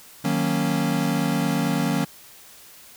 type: chord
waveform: square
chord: D# minor seventh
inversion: none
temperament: equal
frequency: 155.56 / 185 / 233.1 / 277.2 Hz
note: D#3 / F#3 / A#3 / C#4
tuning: 0 / 0 / 0 / 0 cents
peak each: -27 dBFS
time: 0.24-2.05 s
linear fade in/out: 10 ms
effects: white hiss -47 dBFS RMS until 2.96 s